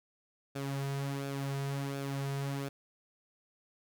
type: tone with flanger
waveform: sawtooth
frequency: 138.59 Hz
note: C#3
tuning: in tune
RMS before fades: -36 dBFS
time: 0.55-2.69 s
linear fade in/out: 10 ms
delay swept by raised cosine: 0.99 to 3.79 ms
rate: 1.4 Hz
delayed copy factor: -0.55
effects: none